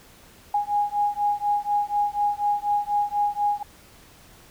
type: beating tone pair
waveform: sine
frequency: 822 / 826.1 Hz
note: G#5 / G#5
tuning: -18 / -9 cents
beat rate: 4.1 Hz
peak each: -24 dBFS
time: 0.54-3.63 s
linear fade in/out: 5 ms
effects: pink hiss -51 dBFS RMS until 4.5 s